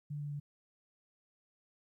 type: tone with pitch steps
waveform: sine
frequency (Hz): 146.83 / 145.82 / 144.81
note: D3 / D3 / D3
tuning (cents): 0 / -12 / -24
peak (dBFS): -37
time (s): 0.1-0.4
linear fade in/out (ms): 10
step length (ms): 100
effects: 13-bit